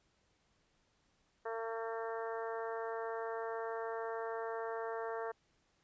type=harmonic tone; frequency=226.5 Hz; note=A#3; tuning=50 cents flat; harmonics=2 / 3 / 4 / 5 / 6 / 7 / 8; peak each=-40 / -44 / -46 / -48 / -50 / -51 / -52 dBFS; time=1.45-5.32 s; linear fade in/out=10 ms; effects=pink hiss -75 dBFS RMS until 5.83 s + resampled to 16000 Hz